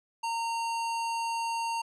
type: tone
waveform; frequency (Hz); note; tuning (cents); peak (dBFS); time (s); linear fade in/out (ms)
square; 920; A#5; -23; -30; 0.23-1.82; 10
effects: resampled to 22050 Hz